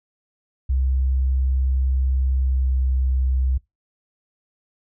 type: tone with pitch glide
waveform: sine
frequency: 65.41 to 64.77 Hz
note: C2 to C2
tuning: 0 to -17 cents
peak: -17 dBFS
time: 0.69-3.58 s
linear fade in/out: 10 ms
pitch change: -17 cents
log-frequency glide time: 2.37-2.73 s
effects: noise-tail reverb RT60 0.2 s tail -24 dB re dry